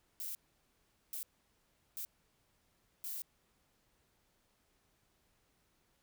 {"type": "noise bursts at uneven times", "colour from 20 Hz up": "violet", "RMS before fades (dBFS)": -42, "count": 4, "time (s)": [[0.2, 0.35], [1.13, 1.23], [1.97, 2.05], [3.04, 3.22]], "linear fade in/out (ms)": 0, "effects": ["pink hiss -75 dBFS RMS until 6.02 s"]}